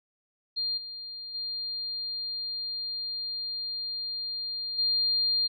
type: tone with level steps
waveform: sine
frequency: 4200 Hz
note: C8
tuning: 6 cents sharp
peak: -27 / -37 / -31 / -23 dBFS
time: 0.56-5.48 s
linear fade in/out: 20 ms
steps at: 0.77 / 1.34 / 4.78 s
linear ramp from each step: 10 ms
effects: none